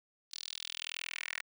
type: tone with high-pass filter sweep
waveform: 10% pulse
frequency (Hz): 41.2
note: E1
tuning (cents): 0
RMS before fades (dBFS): -42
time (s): 0.31-1.42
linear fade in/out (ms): 20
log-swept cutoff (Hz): 4500 to 1900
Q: 3.3
effects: none